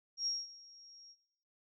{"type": "tone with ADSR envelope", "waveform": "sine", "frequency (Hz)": 5588, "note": "F8", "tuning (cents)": 0, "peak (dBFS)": -31, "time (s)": [0.17, 1.16], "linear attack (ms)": 95, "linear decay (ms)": 200, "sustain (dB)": -23, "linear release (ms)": 53, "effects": ["noise-tail reverb RT60 0.9 s tail -18 dB re dry"]}